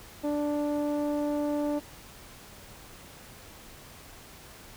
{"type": "tone with low-pass filter", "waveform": "sawtooth", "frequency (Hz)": 293.7, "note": "D4", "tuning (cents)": 0, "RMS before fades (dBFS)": -29, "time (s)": [0.23, 1.8], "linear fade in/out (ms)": 20, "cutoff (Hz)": 670, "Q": 1.5, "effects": ["pink hiss -49 dBFS RMS until 4.76 s"]}